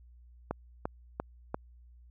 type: click train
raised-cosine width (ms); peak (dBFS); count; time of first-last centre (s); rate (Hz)
1; -18; 4; 0.51-1.544; 2.9
effects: added 60 Hz sine -53 dBFS peak until 2.1 s